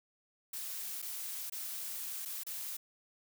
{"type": "noise with dropouts", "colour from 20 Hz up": "blue", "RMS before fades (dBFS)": -41, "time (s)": [0.53, 2.77], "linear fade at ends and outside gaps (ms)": 5, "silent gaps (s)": [[1.019, 1.024], [1.499, 1.521], [2.252, 2.256], [2.435, 2.465]], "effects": []}